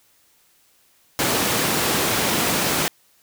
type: high-pass noise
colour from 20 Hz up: pink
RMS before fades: -21 dBFS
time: 1.19-2.88 s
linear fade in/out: 0 ms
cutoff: 160 Hz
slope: 12 dB/octave
effects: white hiss -59 dBFS RMS until 3.22 s